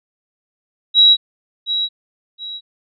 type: tone with echo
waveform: sine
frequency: 3872 Hz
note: B7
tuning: 35 cents flat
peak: -6 dBFS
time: 0.94-1.17 s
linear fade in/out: 50 ms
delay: 720 ms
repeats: 2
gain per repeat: -10 dB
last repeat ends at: 2.61 s
effects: none